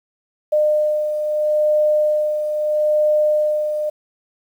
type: beating tone pair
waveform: sine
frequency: 605 / 605.77 Hz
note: D#5 / D#5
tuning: -49 / -46 cents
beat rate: 0.77 Hz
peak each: -15 / -24 dBFS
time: 0.52-3.9 s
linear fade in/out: 10 ms
effects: 8-bit